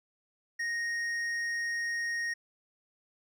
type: tone with hard clipping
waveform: sine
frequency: 1864.7 Hz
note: A#6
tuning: in tune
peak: -32 dBFS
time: 0.59-2.34 s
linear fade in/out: 10 ms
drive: 7 dB
effects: none